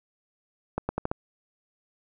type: accelerating click train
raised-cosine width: 1 ms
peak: -13 dBFS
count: 5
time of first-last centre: 0.78-1.115 s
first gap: 110 ms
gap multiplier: 0.82
effects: none